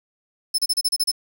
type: tone bursts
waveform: sawtooth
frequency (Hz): 5250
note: E8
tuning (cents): -8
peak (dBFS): -15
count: 8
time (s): 0.54-1.116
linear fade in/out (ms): 10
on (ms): 44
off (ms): 32
effects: none